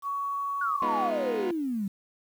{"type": "tone with pitch glide", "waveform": "sine", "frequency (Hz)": [1122, 1134.4], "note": ["C#6", "C#6"], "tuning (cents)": [21, 40], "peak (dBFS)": -28, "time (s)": [0.02, 1.11], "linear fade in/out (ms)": 50, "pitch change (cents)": 19, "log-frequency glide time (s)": [0.74, 0.99]}
{"type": "exponential sweep", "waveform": "sine", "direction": "down", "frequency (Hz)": [1491, 188.7], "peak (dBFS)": -27, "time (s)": [0.61, 1.88], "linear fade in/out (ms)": 5}
{"type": "chord", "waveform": "20% pulse", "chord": "F half-diminished seventh", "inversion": "first", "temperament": "equal", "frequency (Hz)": [207.7, 246.9, 311.1, 349.2], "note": ["Ab3", "Cb4", "Eb4", "F4"], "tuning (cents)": [0, 0, 0, 0], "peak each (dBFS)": [-33, -30, -32, -33], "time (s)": [0.82, 1.51], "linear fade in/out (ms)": 2}
{"effects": ["low-pass 3000 Hz 12 dB/octave", "9-bit"]}